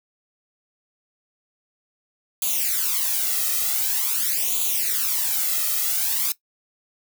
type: noise with flanger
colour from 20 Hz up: blue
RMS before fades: -23 dBFS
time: 2.42-6.32 s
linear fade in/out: 2 ms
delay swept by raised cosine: 0.28 to 1.58 ms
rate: 0.46 Hz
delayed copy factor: +1
effects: noise-tail reverb RT60 0.1 s tail -17 dB re dry